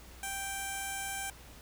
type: tone with notch filter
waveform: 5% pulse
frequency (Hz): 784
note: G5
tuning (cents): 0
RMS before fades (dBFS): -38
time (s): 0.23-1.3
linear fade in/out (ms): 2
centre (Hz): 4500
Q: 0.75
effects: added 60 Hz sine -53 dBFS peak until 1.61 s + pink hiss -54 dBFS RMS until 1.61 s